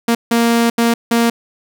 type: tone bursts at uneven times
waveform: sawtooth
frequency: 233.1 Hz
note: A#3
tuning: in tune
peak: -7 dBFS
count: 4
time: 0.08-0.15 / 0.31-0.7 / 0.78-0.94 / 1.11-1.3 s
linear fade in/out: 5 ms
effects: none